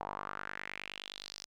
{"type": "tone with band-pass filter sweep", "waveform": "sawtooth", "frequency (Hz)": 49.61, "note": "G1", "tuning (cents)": 21, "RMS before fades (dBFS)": -44, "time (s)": [0, 1.46], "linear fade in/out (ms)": 10, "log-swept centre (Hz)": [840, 5600], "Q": 3.6, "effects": []}